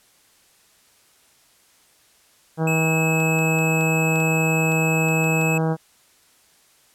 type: harmonic tone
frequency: 160.6 Hz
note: E3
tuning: 45 cents flat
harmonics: 1 / 2 / 3 / 4 / 5 / 6 / 7 / 8 / 9 / 10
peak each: -20 / -28 / -26 / -31 / -30 / -36 / -39 / -40 / -41 / -42 dBFS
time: 2.57-5.77 s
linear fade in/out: 50 ms
type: tone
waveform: square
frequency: 2582 Hz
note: E7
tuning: 37 cents flat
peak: -23 dBFS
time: 2.67-5.58 s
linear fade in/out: 5 ms
type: clicks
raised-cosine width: 0.2 ms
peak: -24 dBFS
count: 10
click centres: 3.203 / 3.389 / 3.588 / 3.81 / 4.158 / 4.203 / 4.72 / 5.086 / 5.242 / 5.414 s
effects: white hiss -57 dBFS RMS until 6.94 s + low-pass 12000 Hz 12 dB/octave